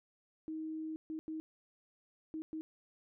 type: tone bursts at uneven times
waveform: sine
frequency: 315.6 Hz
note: D#4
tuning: 25 cents sharp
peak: -38 dBFS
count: 5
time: 0.48-0.96 / 1.1-1.19 / 1.28-1.4 / 2.34-2.42 / 2.53-2.61 s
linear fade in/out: 0 ms
effects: none